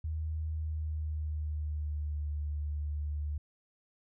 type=tone with pitch glide; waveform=sine; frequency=78.5 to 74.18 Hz; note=D#2 to D2; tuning=+16 to +18 cents; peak=-32 dBFS; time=0.04-3.38 s; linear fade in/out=5 ms; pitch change=-98 cents; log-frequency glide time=0.49-2.28 s; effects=none